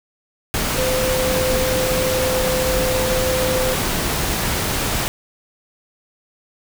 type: tone in noise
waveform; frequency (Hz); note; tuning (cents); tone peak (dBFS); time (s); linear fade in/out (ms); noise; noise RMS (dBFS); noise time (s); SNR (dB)
sine; 514; C5; -31; -19; 0.78-3.74; 0; pink; -21; 0.54-5.08; -1
effects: none